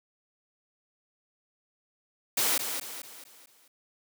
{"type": "noise with echo", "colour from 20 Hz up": "white", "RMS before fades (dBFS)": -26, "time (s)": [2.37, 2.58], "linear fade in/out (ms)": 5, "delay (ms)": 220, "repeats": 5, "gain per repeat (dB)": -7, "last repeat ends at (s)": 3.68, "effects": ["high-pass 200 Hz 12 dB/octave"]}